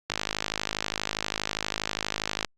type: click train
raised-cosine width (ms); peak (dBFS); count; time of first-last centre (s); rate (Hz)
0.2; -9; 124; 0.1-2.447; 52.4
effects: Opus 48 kbps